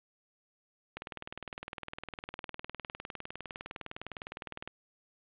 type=click train; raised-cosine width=0.3 ms; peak=-23 dBFS; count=74; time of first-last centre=0.97-4.676 s; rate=19.7 Hz; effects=resampled to 8000 Hz + 9-bit